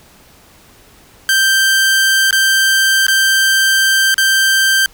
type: tone with dropouts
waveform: sawtooth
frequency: 1568 Hz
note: G6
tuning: in tune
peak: -6 dBFS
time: 1.29-4.86 s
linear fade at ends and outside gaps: 1 ms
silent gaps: 2.309-2.327 / 3.067-3.082 / 4.143-4.18 s
effects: pink hiss -45 dBFS RMS until 4.93 s